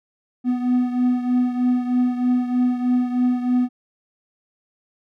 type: beating tone pair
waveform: triangle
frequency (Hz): 247.8 / 251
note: B3 / B3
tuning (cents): +6 / +28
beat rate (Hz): 3.2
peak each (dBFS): -16 / -22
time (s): 0.44-3.69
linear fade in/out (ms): 50
effects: none